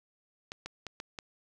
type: clicks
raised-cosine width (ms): 0.2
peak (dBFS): -22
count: 5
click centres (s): 0.519 / 0.66 / 0.867 / 1.001 / 1.188
effects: none

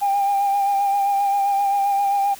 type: tone with vibrato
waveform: sine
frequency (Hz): 799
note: G5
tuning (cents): +33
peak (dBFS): -15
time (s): 0.01-2.35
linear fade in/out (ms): 20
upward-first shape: sine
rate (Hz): 7.6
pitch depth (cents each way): 27
effects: tanh soft clip ceiling -13 dBFS + white hiss -41 dBFS RMS until 2.39 s

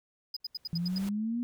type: tone bursts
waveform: triangle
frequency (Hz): 4978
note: D#8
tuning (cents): 0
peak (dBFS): -32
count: 7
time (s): 0.34-0.984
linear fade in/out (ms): 5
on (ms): 26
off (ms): 77
type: noise with exponential growth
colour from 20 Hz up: pink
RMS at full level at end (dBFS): -43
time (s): 0.4-1.09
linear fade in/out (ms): 2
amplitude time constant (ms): 150
type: exponential sweep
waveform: sine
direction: up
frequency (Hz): 164.81 to 245.3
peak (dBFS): -29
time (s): 0.73-1.43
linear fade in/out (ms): 0
effects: none

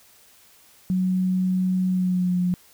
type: tone with pitch glide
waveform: sine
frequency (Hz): 185 to 179.32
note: F#3 to F3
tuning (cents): 0 to +46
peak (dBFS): -19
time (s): 0.9-2.54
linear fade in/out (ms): 0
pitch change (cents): -54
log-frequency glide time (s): 1.88-2.38
effects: white hiss -54 dBFS RMS until 2.73 s

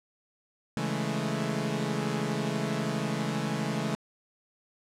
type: chord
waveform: sawtooth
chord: A major seventh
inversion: first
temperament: equal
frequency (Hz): 138.59 / 164.81 / 207.7 / 220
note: C#3 / E3 / G#3 / A3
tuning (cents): 0 / 0 / 0 / 0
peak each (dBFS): -30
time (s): 0.77-3.95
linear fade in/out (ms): 0
effects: low-pass 9000 Hz 12 dB/octave

